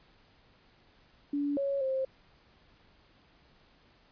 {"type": "tone with pitch steps", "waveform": "sine", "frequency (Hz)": [287, 555, 529], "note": ["D4", "C#5", "C5"], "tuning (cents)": [-40, 2, 19], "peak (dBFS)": -28, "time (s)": [1.33, 2.05], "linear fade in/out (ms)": 5, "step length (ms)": 240, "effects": ["pink hiss -63 dBFS RMS until 4.11 s", "resampled to 11025 Hz"]}